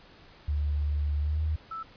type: tone with pitch glide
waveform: sine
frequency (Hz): 73.42 to 77.65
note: D2 to D#2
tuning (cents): 0 to -3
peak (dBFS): -25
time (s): 0.48-1.56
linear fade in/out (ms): 5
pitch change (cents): +97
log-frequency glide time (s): 1.21-1.41
type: tone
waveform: sine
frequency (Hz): 1318.5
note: E6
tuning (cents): 0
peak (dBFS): -34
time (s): 1.71-1.83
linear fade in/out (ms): 5
effects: pink hiss -54 dBFS RMS until 1.96 s + resampled to 11025 Hz